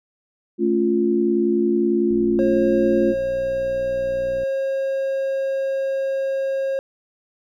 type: chord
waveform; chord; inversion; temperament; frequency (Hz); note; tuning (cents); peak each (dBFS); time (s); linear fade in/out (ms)
sine; A augmented; none; equal with one note detuned; 220 / 278.3 / 349.2; A3 / C#4 / E#4; 0 / +7 / 0; -21 / -24 / -18; 0.58-3.15; 50
type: click train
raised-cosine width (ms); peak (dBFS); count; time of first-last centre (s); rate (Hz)
3; -26; 143; 2.11-4.434; 61.1
type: tone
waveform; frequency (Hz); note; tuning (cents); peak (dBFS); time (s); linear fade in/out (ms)
triangle; 540; C#5; -45; -18; 2.39-6.79; 0
effects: none